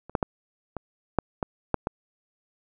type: clicks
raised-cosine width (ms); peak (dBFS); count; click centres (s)
1; -28 / -8 / -9 / -18 / -6 / -12 / -7 / -12; 8; 0.096 / 0.152 / 0.228 / 0.767 / 1.187 / 1.428 / 1.743 / 1.871
effects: none